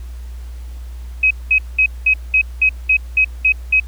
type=tone bursts; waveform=sine; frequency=2539 Hz; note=D#7; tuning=34 cents sharp; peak=-9 dBFS; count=10; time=1.23-3.8 s; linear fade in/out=5 ms; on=77 ms; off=200 ms; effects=added 60 Hz sine -27 dBFS peak until 3.87 s + pink hiss -48 dBFS RMS until 3.87 s